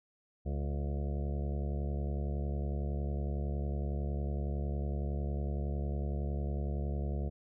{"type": "harmonic tone with a mistuned harmonic", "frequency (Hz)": 70.9, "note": "C#2", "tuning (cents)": 40, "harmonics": [1, 2, 3, 5, 6, 7, 8, 9, 10], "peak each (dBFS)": [-33, -39, -43, -47, -49, -50, -51, -52, -53], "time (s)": [0.45, 7.3], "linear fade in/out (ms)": 20, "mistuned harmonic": 5, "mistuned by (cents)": -62, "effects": []}